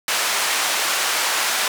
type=band-pass noise; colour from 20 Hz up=pink; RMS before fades=-21 dBFS; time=0.08-1.68 s; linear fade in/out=2 ms; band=920 to 11000 Hz; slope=12 dB/octave; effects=none